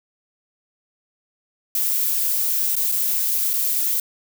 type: noise with dropouts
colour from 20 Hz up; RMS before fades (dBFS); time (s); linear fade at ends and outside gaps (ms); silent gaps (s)
violet; -21; 1.75-4; 2; 2.755-2.764 / 2.917-2.921 / 3.533-3.537
effects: none